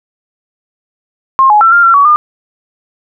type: tone with pitch steps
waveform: sine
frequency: 1066 / 840 / 1343 / 1398 / 1360 / 1131 / 1208 Hz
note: C6 / G#5 / E6 / F6 / F6 / C#6 / D6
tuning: +32 / +19 / +32 / +1 / -46 / +34 / +48 cents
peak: -3 dBFS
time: 1.39-2.16 s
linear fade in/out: 0 ms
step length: 110 ms
effects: none